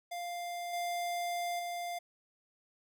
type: tone with level steps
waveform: square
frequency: 698.5 Hz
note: F5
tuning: in tune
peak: -38 / -34 / -37 dBFS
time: 0.11-1.99 s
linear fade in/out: 10 ms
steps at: 0.73 / 1.59 s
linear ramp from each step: 5 ms
effects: none